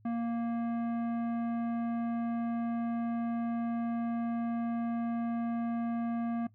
sine tone with tanh clipping, 233.1 Hz, A#3, in tune, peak -32 dBFS, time 0.05-6.47 s, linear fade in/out 5 ms, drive 13 dB, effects noise-tail reverb RT60 0.1 s tail -18 dB re dry + added 106 Hz sine -59 dBFS peak until 6.54 s

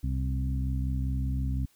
harmonic tone with a mistuned harmonic, 65.5 Hz, C2, 2 cents sharp, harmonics 1 / 2 / 3 / 4, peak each -28 / -32 / -40 / -38 dBFS, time 0.03-1.66 s, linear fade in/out 10 ms, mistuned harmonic 1, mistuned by +31 cents, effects white hiss -65 dBFS RMS until 1.75 s

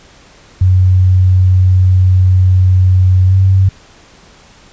sine tone with pitch glide, 92.5 to 95.27 Hz, F#2 to G2, 0 to -49 cents, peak -5 dBFS, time 0.61-3.69 s, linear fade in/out 5 ms, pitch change +51 cents, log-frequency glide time 3.26-3.35 s, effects pink hiss -42 dBFS RMS until 4.72 s + resampled to 16000 Hz

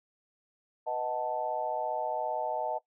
sine chord, B dominant seventh, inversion none, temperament equal with one note detuned, 493.9 / 622.3 / 737.4 / 880 Hz, B4 / D#5 / F#5 / A5, 0 / 0 / -6 / 0 cents, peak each -40 / -34 / -35 / -34 dBFS, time 0.86-2.79 s, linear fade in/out 20 ms, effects noise-tail reverb RT60 0.1 s tail -18 dB re dry

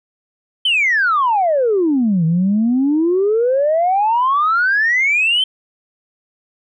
sine exponential two-way sweep, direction down then up, 3136 to 158.1 to 3136 Hz, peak -11 dBFS, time 0.65-5.44 s, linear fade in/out 5 ms, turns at 2.25 s, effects tanh soft clip ceiling -8 dBFS

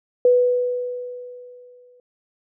sine tone with exponential decay, 493.9 Hz, B4, in tune, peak -10 dBFS, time 0.25-2 s, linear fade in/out 2 ms, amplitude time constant 380 ms, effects none

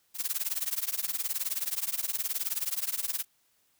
blue noise with tremolo, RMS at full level -28 dBFS, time 0.14-3.25 s, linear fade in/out 50 ms, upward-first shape triangle, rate 19 Hz, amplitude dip 100%, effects white hiss -70 dBFS RMS until 3.79 s

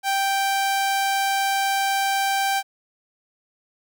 sawtooth tone, 784 Hz, G5, in tune, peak -16 dBFS, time 0.03-2.63 s, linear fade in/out 50 ms, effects none

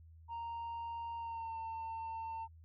sine tone with pitch glide, 929 to 902 Hz, A#5 to A5, -6 to +43 cents, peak -37 dBFS, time 0.28-2.48 s, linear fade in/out 50 ms, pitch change -51 cents, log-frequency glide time 1.17-1.56 s, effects tanh soft clip ceiling -39 dBFS + added 81 Hz sine -55 dBFS peak until 2.64 s

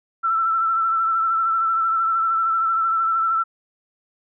sine tone with vibrato, 1334 Hz, E6, 20 cents sharp, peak -17 dBFS, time 0.23-3.44 s, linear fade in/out 20 ms, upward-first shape triangle, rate 13 Hz, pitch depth 40 cents each way, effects none

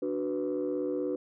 sine chord, B minor, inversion first, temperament equal, 293.7 / 370 / 493.9 Hz, D4 / F#4 / B4, 0 / 0 / 0 cents, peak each -32 dBFS, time 0.02-1.16 s, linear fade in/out 5 ms, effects tanh soft clip ceiling -23 dBFS

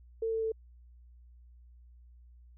sine tone with pitch steps, 450.1 / 447 / 443.9 Hz, A4 / A4 / A4, +39 / +27 / +15 cents, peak -29 dBFS, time 0.22-0.52 s, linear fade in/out 5 ms, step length 100 ms, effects added 60 Hz sine -53 dBFS peak until 2.57 s

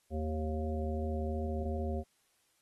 harmonic tone with a mistuned harmonic, 77.78 Hz, D#2, in tune, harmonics 1 / 3 / 5 / 7 / 9, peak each -34 / -39 / -41 / -42 / -44 dBFS, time 0.1-2.04 s, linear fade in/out 50 ms, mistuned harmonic 3, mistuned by -20 cents, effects white hiss -73 dBFS RMS until 2.61 s + AAC 32 kbps

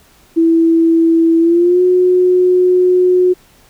sine tone with pitch glide, 329.6 to 363.6 Hz, E4 to F#4, 0 to -30 cents, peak -7 dBFS, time 0.36-3.34 s, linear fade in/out 20 ms, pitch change +170 cents, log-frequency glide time 1.39-1.82 s, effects pink hiss -48 dBFS RMS until 3.69 s

